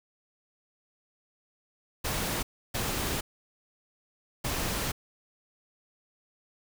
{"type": "noise bursts at uneven times", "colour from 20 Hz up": "pink", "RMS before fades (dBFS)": -31, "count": 3, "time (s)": [[2.04, 2.43], [2.74, 3.21], [4.44, 4.92]], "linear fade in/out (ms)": 10, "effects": []}